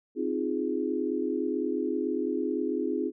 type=chord; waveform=sine; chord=F minor seventh; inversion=second; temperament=equal; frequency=261.6 / 311.1 / 349.2 / 415.3 Hz; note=C4 / Eb4 / F4 / Ab4; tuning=0 / 0 / 0 / 0 cents; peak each=-32 dBFS; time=0.15-3.12 s; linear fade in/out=50 ms; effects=none